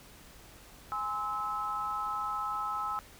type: chord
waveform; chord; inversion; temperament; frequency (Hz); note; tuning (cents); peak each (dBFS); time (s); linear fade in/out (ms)
sine; Ab augmented; none; just; 830.6 / 1038.3 / 1297.8; Ab5 / C6 / E6; 0 / -14 / -27; -38 / -39 / -33; 0.92-2.99; 0
effects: added 50 Hz sine -62 dBFS peak until 3.19 s + pink hiss -54 dBFS RMS until 3.19 s